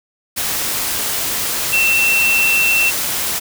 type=tone in noise; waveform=sine; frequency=2694 Hz; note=E7; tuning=37 cents sharp; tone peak=-12 dBFS; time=1.72-2.91 s; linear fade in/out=20 ms; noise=white; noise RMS=-20 dBFS; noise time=0.36-3.4 s; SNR=+5 dB; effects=none